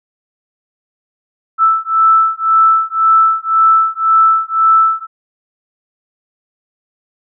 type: beating tone pair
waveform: sine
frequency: 1318.5 / 1320.4 Hz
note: E6 / E6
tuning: 0 / +2 cents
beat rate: 1.9 Hz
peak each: -11 dBFS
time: 1.58-5.07 s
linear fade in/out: 50 ms
effects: none